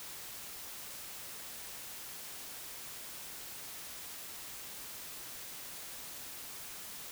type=silence; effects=white hiss -46 dBFS RMS until 7.11 s